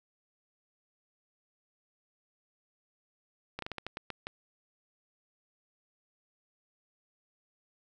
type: slowing click train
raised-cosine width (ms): 0.3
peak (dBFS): -21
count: 9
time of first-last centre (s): 3.59-4.269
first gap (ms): 33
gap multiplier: 1.26
effects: none